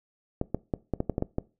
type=clicks; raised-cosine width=2 ms; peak=-13 dBFS; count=9; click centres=0.414 / 0.546 / 0.738 / 0.937 / 1.004 / 1.097 / 1.181 / 1.224 / 1.384 s; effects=noise-tail reverb RT60 0.3 s tail -21 dB re dry